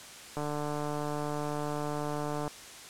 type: click train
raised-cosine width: 1 ms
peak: -21 dBFS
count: 313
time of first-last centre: 0.37-2.478 s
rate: 148 Hz
effects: white hiss -47 dBFS RMS until 2.89 s + low-pass 9000 Hz 12 dB/octave